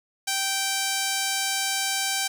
5% pulse tone, 780 Hz, G5, 9 cents flat, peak -12 dBFS, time 0.27-2.28 s, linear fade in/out 10 ms, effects none

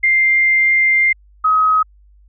sine tone pair in turn, 2099 / 1268.4 Hz, C7 / D#6, +5 / +33 cents, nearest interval major sixth, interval 872 cents, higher first, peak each -10 dBFS, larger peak neither, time 0.03-1.13 / 1.44-1.83 s, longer first, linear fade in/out 10 ms, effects added 50 Hz sine -45 dBFS peak until 2.28 s

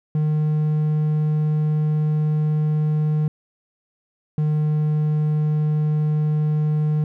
triangle tone pair in turn, 152.7 / 152.07 Hz, D#3 / D#3, -32 / -39 cents, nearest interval unison, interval 7 cents, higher first, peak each -15 dBFS, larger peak neither, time 0.15-3.28 / 4.38-7.04 s, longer first, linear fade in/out 2 ms, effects none

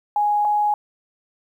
sine tone pair in turn, 830.6 / 834.4 Hz, G#5 / G#5, 0 / +8 cents, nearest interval unison, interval 8 cents, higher second, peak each -16 dBFS, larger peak neither, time 0.16-0.45 / 0.45-0.74 s, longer neither, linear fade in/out 2 ms, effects 9-bit

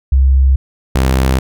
sine / sawtooth tone pair in turn, 66.6 / 65.42 Hz, C2 / C2, +31 / 0 cents, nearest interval unison, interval 31 cents, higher first, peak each -6 dBFS, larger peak neither, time 0.12-0.56 / 0.95-1.39 s, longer neither, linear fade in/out 5 ms, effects none

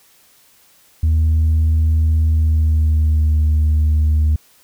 sine tone with pitch glide, 79.2 to 76.63 Hz, D#2 to D#2, +31 to -26 cents, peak -9 dBFS, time 1.03-4.36 s, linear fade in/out 5 ms, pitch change -57 cents, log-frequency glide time 2.27-3.41 s, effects tanh soft clip ceiling -10 dBFS + white hiss -52 dBFS RMS until 4.63 s

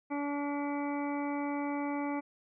harmonic tone, 287.3 Hz, D4, 38 cents flat, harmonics 1 / 2 / 3 / 4 / 5 / 7 / 8, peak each -33 / -41 / -39 / -45 / -50 / -47 / -47 dBFS, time 0.1-2.21 s, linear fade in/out 20 ms, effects none

